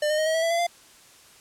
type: tone with pitch steps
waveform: square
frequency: 599 / 611.6 / 624.4 / 637.6 / 651 / 664.6 / 678.6 / 692.9 Hz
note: D5 / D#5 / D#5 / D#5 / E5 / E5 / F5 / F5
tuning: +34 / -30 / +6 / +42 / -22 / +14 / -50 / -14 cents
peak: -22 dBFS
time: 0.02-0.668 s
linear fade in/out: 5 ms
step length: 81 ms
effects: white hiss -52 dBFS RMS until 1.4 s + low-pass 10000 Hz 12 dB/octave